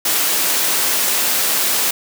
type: high-pass noise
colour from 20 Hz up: white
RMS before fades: -17 dBFS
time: 0.05-1.91 s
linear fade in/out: 5 ms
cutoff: 230 Hz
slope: 12 dB/octave
effects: none